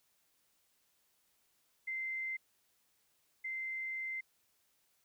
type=tone pair in turn; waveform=sine; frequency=2079 / 2079 Hz; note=C7 / C7; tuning=-12 / -12 cents; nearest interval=unison; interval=0 cents; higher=neither; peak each=-36 / -37 dBFS; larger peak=first; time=1.87-2.37 / 3.44-4.21 s; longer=second; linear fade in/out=10 ms; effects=white hiss -75 dBFS RMS until 5.04 s